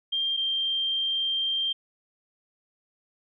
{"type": "tone pair in turn", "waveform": "sine", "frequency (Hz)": [3189, 3171], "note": ["G7", "G7"], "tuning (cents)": [29, 19], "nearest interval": "unison", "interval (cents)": 10, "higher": "first", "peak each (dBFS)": -24, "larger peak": "neither", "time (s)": [[0.12, 0.37], [0.37, 1.73]], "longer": "second", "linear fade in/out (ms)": 10, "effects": []}